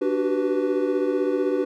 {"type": "chord", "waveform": "triangle", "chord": "G major seventh", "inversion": "second", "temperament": "equal with one note detuned", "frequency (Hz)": [293.7, 370, 385.7, 493.9], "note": ["D4", "F#4", "G4", "B4"], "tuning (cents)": [0, 0, -28, 0], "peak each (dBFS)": -24, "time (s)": [0.01, 1.65], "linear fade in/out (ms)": 10, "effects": []}